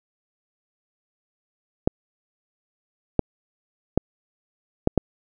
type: clicks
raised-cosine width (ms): 2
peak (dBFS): -3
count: 5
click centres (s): 1.875 / 3.193 / 3.976 / 4.874 / 4.977
effects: none